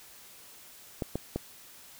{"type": "clicks", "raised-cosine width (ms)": 2, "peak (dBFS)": -17, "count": 3, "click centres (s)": [1.022, 1.156, 1.36], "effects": ["white hiss -52 dBFS RMS until 1.99 s"]}